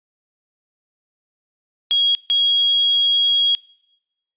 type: tone bursts at uneven times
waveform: sine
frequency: 3297 Hz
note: G#7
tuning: 13 cents flat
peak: -13 dBFS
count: 2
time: 1.91-2.15 / 2.3-3.55 s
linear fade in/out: 0 ms
effects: noise-tail reverb RT60 0.9 s tail -24 dB re dry + resampled to 8000 Hz